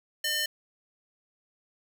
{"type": "tone with high-pass filter", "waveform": "square", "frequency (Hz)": 604, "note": "D5", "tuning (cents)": 48, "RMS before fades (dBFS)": -29, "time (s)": [0.24, 0.46], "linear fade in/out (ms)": 5, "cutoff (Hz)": 2400, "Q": 1.2, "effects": ["9-bit"]}